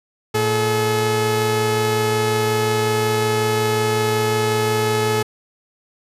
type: tone pair together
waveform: sawtooth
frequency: 113.52 / 428.6 Hz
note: A#2 / A4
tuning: -45 / -45 cents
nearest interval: octave + major seventh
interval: 2300 cents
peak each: -18 / -14 dBFS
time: 0.34-5.23 s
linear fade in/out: 10 ms
effects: resampled to 32000 Hz